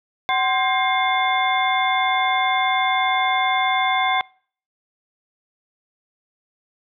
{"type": "tone cluster", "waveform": "sine", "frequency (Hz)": [755, 1046, 1599, 2125, 3492], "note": ["F#5", "C6", "G6", "C7", "A7"], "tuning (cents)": [35, -1, 34, 26, -14], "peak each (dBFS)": [-21, -23, -29, -23, -27], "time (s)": [0.29, 4.21], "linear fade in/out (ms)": 0, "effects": ["noise-tail reverb RT60 0.5 s tail -25 dB re dry"]}